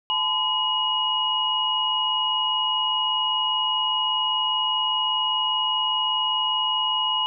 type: tone cluster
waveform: sine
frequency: 871 / 1016 / 2895 Hz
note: A5 / B5 / F#7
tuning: -18 / +49 / -38 cents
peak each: -29 / -27 / -22 dBFS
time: 0.1-7.26 s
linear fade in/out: 0 ms
effects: none